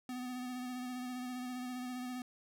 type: tone with vibrato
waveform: square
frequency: 250.4 Hz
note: B3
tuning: 24 cents sharp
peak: -40 dBFS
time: 0.09-2.22 s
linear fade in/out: 2 ms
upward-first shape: sine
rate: 15 Hz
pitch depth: 25 cents each way
effects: none